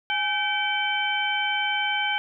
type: harmonic tone with a mistuned harmonic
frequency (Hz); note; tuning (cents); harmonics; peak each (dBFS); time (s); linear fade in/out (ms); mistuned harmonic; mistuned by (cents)
770; G5; -31; 1 / 2 / 3 / 4; -28 / -28 / -28 / -28; 0.1-2.18; 0; 1; +130
effects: none